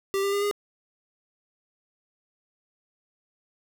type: tone with pitch steps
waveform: square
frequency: 392 / 397.9 / 404 / 410.1 Hz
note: G4 / G4 / G#4 / G#4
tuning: 0 / +26 / -48 / -22 cents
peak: -24 dBFS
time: 0.14-0.512 s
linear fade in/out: 0 ms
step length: 93 ms
effects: none